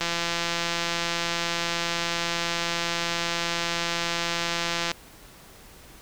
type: click train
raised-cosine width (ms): 0.2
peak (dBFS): -9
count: 835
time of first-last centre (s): 0.01-4.916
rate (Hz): 170
effects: pink hiss -49 dBFS RMS until 6.01 s